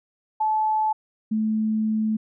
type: tone pair in turn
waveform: sine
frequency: 866 / 217.6 Hz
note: A5 / A3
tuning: -28 / -19 cents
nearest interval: 2 octaves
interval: 2391 cents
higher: first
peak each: -19 / -20 dBFS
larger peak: first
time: 0.4-0.93 / 1.31-2.17 s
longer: second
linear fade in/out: 10 ms
effects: none